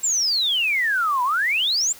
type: exponential two-way sweep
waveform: sine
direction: down then up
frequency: 7640 to 959 to 7640 Hz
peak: -18 dBFS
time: 0.03-1.93 s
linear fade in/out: 10 ms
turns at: 1.23 s
effects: white hiss -44 dBFS RMS until 1.99 s